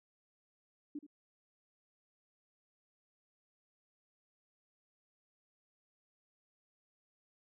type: tone with echo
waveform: sine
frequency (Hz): 293.7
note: D4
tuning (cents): 0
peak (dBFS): -39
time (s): 0.95-0.99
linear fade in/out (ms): 5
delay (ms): 76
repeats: 1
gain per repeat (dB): -13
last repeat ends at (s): 1.066
effects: none